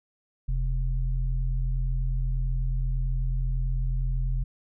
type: tone pair together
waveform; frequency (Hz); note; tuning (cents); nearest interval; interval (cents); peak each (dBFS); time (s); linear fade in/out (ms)
sine; 40.89 / 129.3; E1 / C3; -13 / -20; octave + minor sixth; 1993; -24 / -31; 0.48-4.44; 10
effects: none